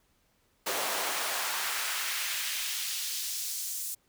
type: noise with high-pass filter sweep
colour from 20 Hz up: pink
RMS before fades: -33 dBFS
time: 0.66-3.95 s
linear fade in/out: 10 ms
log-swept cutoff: 500 to 8000 Hz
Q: 1
effects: pink hiss -70 dBFS RMS until 4.08 s